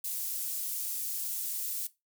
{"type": "high-pass noise", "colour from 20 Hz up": "pink", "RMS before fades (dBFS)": -35, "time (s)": [0.04, 1.87], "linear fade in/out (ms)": 5, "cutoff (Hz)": 11000, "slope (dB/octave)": 12, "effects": ["noise-tail reverb RT60 0.2 s tail -17 dB re dry"]}